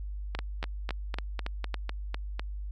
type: two click trains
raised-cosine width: 0.3 ms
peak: -17 / -18 dBFS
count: 6 / 9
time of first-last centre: 0.35-1.743 / 0.39-2.395 s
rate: 3.59 / 3.99 Hz
effects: added 50 Hz sine -34 dBFS peak until 2.71 s